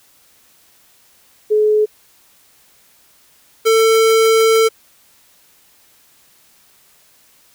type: tone pair in turn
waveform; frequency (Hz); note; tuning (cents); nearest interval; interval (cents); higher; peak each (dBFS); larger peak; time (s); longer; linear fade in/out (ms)
sine / square; 425.9 / 446.7; G#4 / A4; +44 / +26; minor second; 82; second; -10; neither; 1.5-1.86 / 3.65-4.69; second; 20
effects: white hiss -52 dBFS RMS until 7.54 s